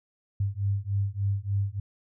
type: beating tone pair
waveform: sine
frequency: 98 / 101.4 Hz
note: G2 / G#2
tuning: 0 / -41 cents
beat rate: 3.4 Hz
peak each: -28 dBFS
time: 0.4-1.8 s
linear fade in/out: 5 ms
effects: none